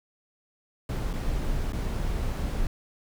brown noise with dropouts, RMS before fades -28 dBFS, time 0.89-2.67 s, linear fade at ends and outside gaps 2 ms, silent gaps 1.131-1.136 / 1.723-1.731 s, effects none

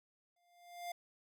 square tone with exponential growth, 700 Hz, F5, 4 cents sharp, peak -39 dBFS, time 0.36-0.92 s, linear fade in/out 5 ms, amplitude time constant 120 ms, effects none

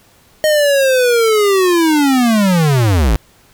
square linear sweep, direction down, 622.3 to 46.25 Hz, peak -10 dBFS, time 0.44-3.16 s, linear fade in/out 0 ms, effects pink hiss -49 dBFS RMS until 3.53 s

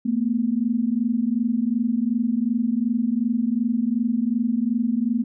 sine tone pair together, 222.6 / 245.3 Hz, A3 / B3, +20 / -12 cents, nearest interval major second, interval 168 cents, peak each -22 dBFS, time 0.05-5.24 s, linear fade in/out 10 ms, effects none

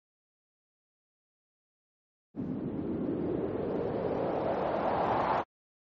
white noise with low-pass filter sweep, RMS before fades -31 dBFS, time 2.34-5.44 s, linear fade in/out 50 ms, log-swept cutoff 240 to 920 Hz, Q 2.3, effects high-pass 100 Hz 12 dB/octave + MP3 32 kbps

